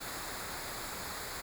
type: noise with comb filter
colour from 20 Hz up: pink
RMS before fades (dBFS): -41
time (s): 0-1.42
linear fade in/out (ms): 20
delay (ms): 0.34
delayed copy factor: -0.6
effects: none